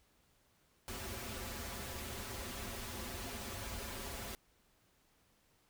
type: noise with comb filter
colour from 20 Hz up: pink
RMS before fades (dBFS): -44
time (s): 0.88-4.35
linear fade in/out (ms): 0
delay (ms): 6.5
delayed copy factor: -1
effects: pink hiss -72 dBFS RMS until 5.69 s